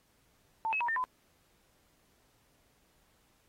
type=tone with pitch steps; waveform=sine; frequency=891 / 2573 / 953 / 1806 / 1013 Hz; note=A5 / E7 / A#5 / A6 / B5; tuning=+22 / -43 / +38 / +45 / +44 cents; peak=-29 dBFS; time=0.65-1.04 s; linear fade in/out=0 ms; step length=78 ms; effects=pink hiss -70 dBFS RMS until 3.48 s + AAC 48 kbps